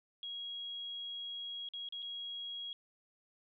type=tone with dropouts; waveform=sine; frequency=3300 Hz; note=G#7; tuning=12 cents flat; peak=-40 dBFS; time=0.23-2.73 s; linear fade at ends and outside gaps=1 ms; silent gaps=1.688-1.736 / 1.888-1.924 / 2.022-2.026 s; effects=none